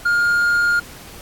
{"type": "tone", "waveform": "triangle", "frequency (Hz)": 1415, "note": "F6", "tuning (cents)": 22, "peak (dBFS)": -12, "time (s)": [0.05, 0.8], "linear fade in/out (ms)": 10, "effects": ["pink hiss -39 dBFS RMS until 1.21 s", "AAC 64 kbps"]}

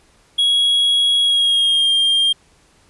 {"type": "tone with pitch glide", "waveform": "triangle", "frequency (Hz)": [3322, 3205], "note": ["G#7", "G7"], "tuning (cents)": [0, 38], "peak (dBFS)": -11, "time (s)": [0.38, 2.33], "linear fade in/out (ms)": 10, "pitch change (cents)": -62, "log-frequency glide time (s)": [1.22, 1.91], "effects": ["pink hiss -54 dBFS RMS until 2.89 s", "resampled to 24000 Hz"]}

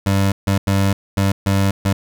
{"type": "tone bursts at uneven times", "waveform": "25% pulse", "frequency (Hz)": 98, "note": "G2", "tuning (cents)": 0, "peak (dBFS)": -10, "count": 6, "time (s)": [[0.06, 0.32], [0.47, 0.58], [0.67, 0.93], [1.17, 1.32], [1.46, 1.71], [1.85, 1.93]], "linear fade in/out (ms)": 5, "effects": []}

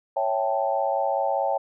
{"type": "chord", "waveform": "sine", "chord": "A dominant seventh", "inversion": "first", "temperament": "equal", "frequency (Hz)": [554.4, 659.3, 784, 880], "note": ["C#5", "E5", "G5", "A5"], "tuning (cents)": [0, 0, 0, 0], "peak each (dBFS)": [-26, -28, -26, -29], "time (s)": [0.16, 1.58], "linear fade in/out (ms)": 10, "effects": []}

